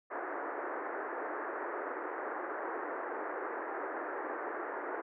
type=band-pass noise; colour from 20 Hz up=pink; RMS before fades=-39 dBFS; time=0.1-5.02 s; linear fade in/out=20 ms; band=320 to 1800 Hz; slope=48 dB/octave; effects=none